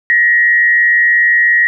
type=tone with frequency modulation; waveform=sine; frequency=1897 Hz; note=A#6; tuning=30 cents sharp; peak=-7 dBFS; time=0.1-1.67 s; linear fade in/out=0 ms; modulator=127 Hz; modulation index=0.5; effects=none